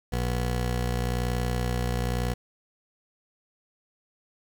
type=tone pair together; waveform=20% pulse; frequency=61 / 244 Hz; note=B1 / B3; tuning=-21 / -21 cents; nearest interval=2 octaves; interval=2400 cents; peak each=-21 / -31 dBFS; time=0.12-2.34 s; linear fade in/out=10 ms; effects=9-bit